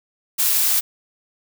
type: noise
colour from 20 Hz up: blue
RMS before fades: -18 dBFS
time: 0.38-0.81 s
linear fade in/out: 20 ms
effects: none